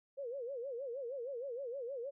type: tone with vibrato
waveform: sine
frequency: 511 Hz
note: C5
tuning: 41 cents flat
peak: -39 dBFS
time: 0.17-2.11 s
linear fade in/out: 20 ms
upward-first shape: sine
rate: 6.4 Hz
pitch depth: 180 cents each way
effects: none